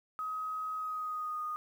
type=tone with pitch glide; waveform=sine; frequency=1265 to 1232.5 Hz; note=D#6 to D#6; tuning=+28 to -17 cents; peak=-34 dBFS; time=0.19-1.56 s; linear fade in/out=0 ms; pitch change=-45 cents; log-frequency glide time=0.76-1.44 s; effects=10-bit